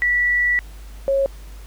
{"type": "tone pair in turn", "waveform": "sine", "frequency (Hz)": [1950, 547.2], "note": ["B6", "C#5"], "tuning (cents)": [-23, -23], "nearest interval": "octave + minor seventh", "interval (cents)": 2200, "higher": "first", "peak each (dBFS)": [-15, -15], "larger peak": "neither", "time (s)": [[0.02, 0.59], [1.08, 1.26]], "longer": "first", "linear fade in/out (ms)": 0, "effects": ["added 50 Hz sine -35 dBFS peak until 1.66 s", "pink hiss -48 dBFS RMS until 1.66 s"]}